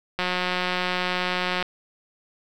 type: click train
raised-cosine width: 0.3 ms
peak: -9 dBFS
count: 261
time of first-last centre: 0.19-1.626 s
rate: 181 Hz
effects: 8-bit